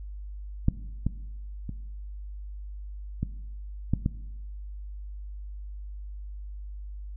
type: clicks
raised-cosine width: 5 ms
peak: -8 / -13 / -21 / -15 / -10 / -12 dBFS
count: 6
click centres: 0.684 / 1.066 / 1.693 / 3.23 / 3.936 / 4.061 s
effects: noise-tail reverb RT60 1.0 s tail -17 dB re dry + added 50 Hz sine -36 dBFS peak until 7.16 s